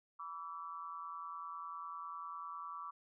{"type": "tone with amplitude modulation", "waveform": "sine", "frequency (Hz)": 1153, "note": "D6", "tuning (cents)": -32, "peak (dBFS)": -39, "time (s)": [0.19, 2.91], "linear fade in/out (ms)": 10, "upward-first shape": "sine", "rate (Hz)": 170, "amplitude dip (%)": 90, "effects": []}